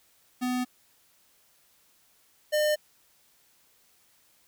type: tone pair in turn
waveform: square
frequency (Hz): 250.1 / 604.4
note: B3 / D5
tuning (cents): +22 / +50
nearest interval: octave + minor third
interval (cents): 1528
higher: second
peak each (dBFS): -27 / -23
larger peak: second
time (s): 0.41-0.65 / 2.52-2.76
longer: neither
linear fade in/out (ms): 20
effects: white hiss -64 dBFS RMS until 4.47 s